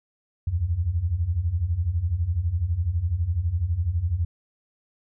sine beating tone pair, 77.78 / 89.78 Hz, D#2 / F2, 0 / +48 cents, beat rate 12 Hz, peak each -27 / -23 dBFS, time 0.47-4.25 s, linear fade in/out 5 ms, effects none

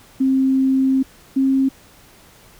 sine tone pair in turn, 265.3 / 267.8 Hz, C4 / C4, +24 / +40 cents, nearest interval unison, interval 16 cents, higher second, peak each -13 dBFS, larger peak neither, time 0.2-1.03 / 1.36-1.69 s, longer first, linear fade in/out 10 ms, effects pink hiss -48 dBFS RMS until 2.59 s

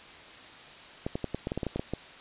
clicks, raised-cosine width 2 ms, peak -17 dBFS, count 12, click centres 1.065 / 1.155 / 1.243 / 1.346 / 1.471 / 1.519 / 1.576 / 1.632 / 1.667 / 1.76 / 1.795 / 1.936 s, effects white hiss -48 dBFS RMS until 2.2 s + resampled to 8000 Hz

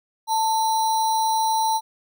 sine tone with sample-and-hold, 886 Hz, A5, 12 cents sharp, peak -18 dBFS, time 0.27-1.81 s, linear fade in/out 50 ms, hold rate 4900 Hz, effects none

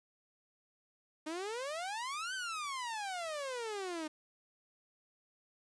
sawtooth exponential two-way sweep, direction up then down, 301 to 1568 to 301 Hz, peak -34 dBFS, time 1.26-4.08 s, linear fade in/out 10 ms, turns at 2.34 s, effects resampled to 22050 Hz + 10-bit

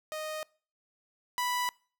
sawtooth tone pair in turn, 620 / 987.1 Hz, D#5 / B5, -6 / -1 cents, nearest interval minor sixth, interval 805 cents, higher second, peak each -31 / -25 dBFS, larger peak second, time 0.12-0.43 / 1.38-1.69 s, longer neither, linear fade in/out 0 ms, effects noise-tail reverb RT60 0.4 s tail -24 dB re dry

